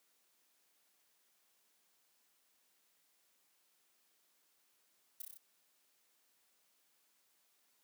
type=noise with echo; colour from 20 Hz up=violet; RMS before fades=-44 dBFS; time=5.2-5.22 s; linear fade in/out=5 ms; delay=31 ms; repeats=5; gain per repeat=-2 dB; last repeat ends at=5.375 s; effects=white hiss -75 dBFS RMS until 7.83 s + high-pass 200 Hz 12 dB/octave